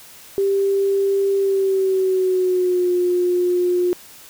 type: tone with pitch glide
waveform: sine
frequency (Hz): 393.9 to 357.1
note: G4 to F4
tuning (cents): +8 to +39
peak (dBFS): -15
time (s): 0.38-3.93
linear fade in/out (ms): 0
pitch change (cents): -169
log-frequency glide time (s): 1.36-2.91
effects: white hiss -43 dBFS RMS until 4.29 s